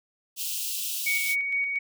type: high-pass noise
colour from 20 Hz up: white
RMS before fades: -31 dBFS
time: 0.36-1.36 s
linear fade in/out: 50 ms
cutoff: 2600 Hz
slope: 96 dB/octave
type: tone with tremolo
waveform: sine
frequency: 2242 Hz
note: C#7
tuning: 19 cents sharp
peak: -23 dBFS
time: 1.06-1.79 s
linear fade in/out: 10 ms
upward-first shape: square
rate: 4.3 Hz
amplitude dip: 35%
effects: none